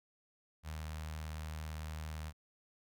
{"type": "tone with notch filter", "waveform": "sawtooth", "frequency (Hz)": 77.78, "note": "D#2", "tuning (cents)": 0, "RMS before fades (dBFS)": -43, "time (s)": [0.63, 2.33], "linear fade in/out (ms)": 50, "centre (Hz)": 340, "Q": 0.55, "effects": []}